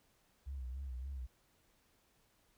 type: tone with vibrato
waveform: sine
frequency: 65.41 Hz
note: C2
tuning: in tune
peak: -39 dBFS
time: 0.46-1.27 s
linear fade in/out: 20 ms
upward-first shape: sine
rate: 3.5 Hz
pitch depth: 100 cents each way
effects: tanh soft clip ceiling -37 dBFS + pink hiss -73 dBFS RMS until 2.57 s